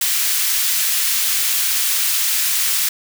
white high-pass noise, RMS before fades -18 dBFS, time 0.01-2.89 s, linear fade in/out 5 ms, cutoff 1800 Hz, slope 12 dB/octave, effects none

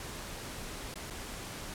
pink noise with dropouts, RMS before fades -42 dBFS, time 0-1.74 s, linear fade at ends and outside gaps 2 ms, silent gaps 0.941-0.956 / 1.101-1.106 s, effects low-pass 12000 Hz 12 dB/octave

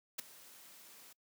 white noise with ADSR envelope, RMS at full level -36 dBFS, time 0.18-1.13 s, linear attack 14 ms, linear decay 7 ms, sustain -21 dB, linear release 6 ms, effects noise-tail reverb RT60 0.1 s tail -24 dB re dry + high-pass 150 Hz 12 dB/octave

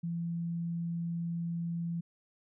sine tone, 169.2 Hz, E3, 45 cents sharp, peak -32 dBFS, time 0.03-2.01 s, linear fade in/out 10 ms, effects none

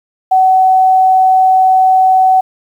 sine tone, 753 Hz, F#5, 30 cents sharp, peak -5 dBFS, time 0.31-2.41 s, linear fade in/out 10 ms, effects 7-bit

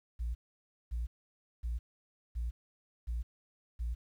sine tone bursts, 58.27 Hz, A#1, in tune, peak -31 dBFS, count 6, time 0.19-3.95 s, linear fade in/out 20 ms, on 160 ms, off 560 ms, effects tanh soft clip ceiling -30 dBFS + 11-bit

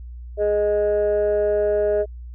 sine tone pair together, 416 / 622.5 Hz, G#4 / D#5, +3 / +1 cents, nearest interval perfect fifth, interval 698 cents, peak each -18 dBFS, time 0.37-2.06 s, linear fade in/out 50 ms, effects tanh soft clip ceiling -13 dBFS + added 60 Hz sine -33 dBFS peak until 2.34 s

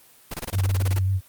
pink noise bursts, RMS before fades -30 dBFS, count 13, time 0.31-0.989 s, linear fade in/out 5 ms, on 31 ms, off 23 ms
sine tone with vibrato, 95.1 Hz, F#2, 48 cents sharp, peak -19 dBFS, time 0.52-1.21 s, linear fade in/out 50 ms, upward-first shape triangle, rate 7.2 Hz, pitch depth 39 cents each way
effects white hiss -53 dBFS RMS until 1.28 s + Opus 24 kbps

